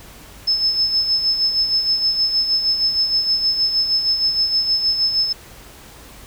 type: tone with tremolo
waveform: sine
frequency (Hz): 5230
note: E8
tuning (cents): -15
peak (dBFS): -13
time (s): 0.47-5.33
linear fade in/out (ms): 10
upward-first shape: sine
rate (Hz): 6.4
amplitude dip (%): 55
effects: added 50 Hz sine -47 dBFS peak until 6.26 s + pink hiss -42 dBFS RMS until 6.26 s